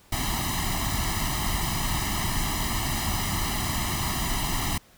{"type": "noise with comb filter", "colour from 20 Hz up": "pink", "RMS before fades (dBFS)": -27, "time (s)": [0.12, 4.78], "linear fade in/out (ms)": 5, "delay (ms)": 1, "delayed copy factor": 0.9, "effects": ["pink hiss -56 dBFS RMS until 4.97 s"]}